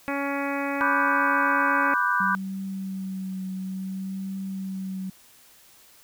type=harmonic tone; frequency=280 Hz; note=C#4; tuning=18 cents sharp; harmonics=1 / 2 / 3 / 4 / 5 / 6 / 7 / 8 / 9; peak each=-29 / -32 / -34 / -35 / -36 / -37 / -37 / -38 / -39 dBFS; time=0.08-1.94 s; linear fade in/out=0 ms
type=chord; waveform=sine; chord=G major seventh; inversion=first; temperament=equal; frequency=987.8 / 1174.7 / 1480 / 1568 Hz; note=B5 / D6 / F#6 / G6; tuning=0 / 0 / 0 / 0 cents; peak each=-26 dBFS; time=0.81-2.35 s; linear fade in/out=0 ms
type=tone with vibrato; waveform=sine; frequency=190.4 Hz; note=F#3; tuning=50 cents sharp; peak=-29 dBFS; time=2.2-5.1 s; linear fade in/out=5 ms; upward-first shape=triangle; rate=0.58 Hz; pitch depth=24 cents each way
effects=white hiss -54 dBFS RMS until 6.03 s